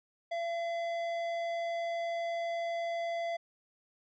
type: tone with tanh clipping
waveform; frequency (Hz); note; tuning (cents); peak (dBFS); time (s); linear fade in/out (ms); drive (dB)
triangle; 678; E5; +49; -34; 0.31-3.37; 10; 16
effects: none

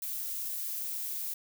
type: noise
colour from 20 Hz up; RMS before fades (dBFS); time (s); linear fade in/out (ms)
violet; -36; 0.02-1.34; 5
effects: none

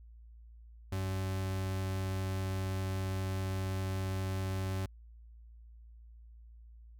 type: tone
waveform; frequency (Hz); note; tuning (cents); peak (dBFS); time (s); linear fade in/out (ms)
40% pulse; 95; F#2; +46; -32; 0.92-4.86; 5
effects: added 57 Hz sine -51 dBFS peak until 6.99 s

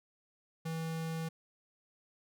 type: tone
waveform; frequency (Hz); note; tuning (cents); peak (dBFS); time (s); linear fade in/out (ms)
square; 162.5; E3; -24; -36; 0.65-1.29; 10
effects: none

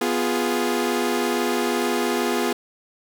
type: chord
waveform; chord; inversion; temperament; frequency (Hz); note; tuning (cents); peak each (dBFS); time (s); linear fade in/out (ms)
sawtooth; F diminished; second; equal; 246.9 / 349.2 / 415.3; Cb4 / F4 / Ab4; 0 / 0 / 0; -21; 0.01-2.53; 5
effects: none

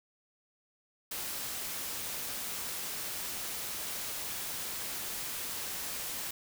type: noise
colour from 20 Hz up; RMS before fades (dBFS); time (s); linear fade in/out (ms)
white; -38; 1.11-6.31; 5
effects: none

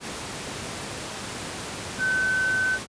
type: tone in noise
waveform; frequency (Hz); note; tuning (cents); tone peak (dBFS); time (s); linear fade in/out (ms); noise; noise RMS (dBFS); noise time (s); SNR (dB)
sine; 1522; F#6; +48; -21; 1.98-2.79; 50; pink; -33; 0-2.87; +9
effects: high-pass 100 Hz 12 dB/octave + resampled to 22050 Hz

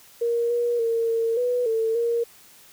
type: tone with pitch steps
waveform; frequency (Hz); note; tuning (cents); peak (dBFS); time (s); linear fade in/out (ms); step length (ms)
sine; 469.8 / 477.3 / 459 / 456.4 / 491.8 / 448.3 / 468.3; A#4 / A#4 / A#4 / A#4 / B4 / A4 / A#4; +13 / +41 / -27 / -37 / -7 / +32 / +8; -20; 0.21-2.24; 10; 290
effects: white hiss -51 dBFS RMS until 2.72 s

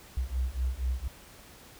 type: beating tone pair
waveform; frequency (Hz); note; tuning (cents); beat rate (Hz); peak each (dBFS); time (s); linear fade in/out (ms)
sine; 61.4 / 65.6; B1 / C2; -9 / +5; 4.2; -31; 0.17-1.08; 5
effects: pink hiss -52 dBFS RMS until 1.79 s

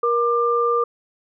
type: tone pair together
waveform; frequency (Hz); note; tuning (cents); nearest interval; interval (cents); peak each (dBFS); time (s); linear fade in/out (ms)
sine; 473.1 / 1192.1; A#4 / D6; +26 / +26; octave + major third; 1600; -19; 0.03-0.84; 5
effects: none

